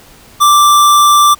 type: tone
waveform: square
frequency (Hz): 1174.7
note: D6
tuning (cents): 0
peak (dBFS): -5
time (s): 0.4-1.35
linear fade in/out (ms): 20
effects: pink hiss -40 dBFS RMS until 1.39 s